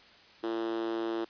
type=tone with high-pass filter; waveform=5% pulse; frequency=113.3 Hz; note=A#2; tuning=49 cents flat; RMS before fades=-33 dBFS; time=0.43-1.25 s; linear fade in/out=10 ms; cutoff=340 Hz; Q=6.1; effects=white hiss -56 dBFS RMS until 1.29 s + resampled to 11025 Hz